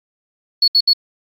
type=tone bursts; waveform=sine; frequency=4388 Hz; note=C#8; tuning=18 cents flat; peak=-8 dBFS; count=3; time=0.62-0.933 s; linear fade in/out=5 ms; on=59 ms; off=68 ms; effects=tanh soft clip ceiling -4 dBFS + AAC 48 kbps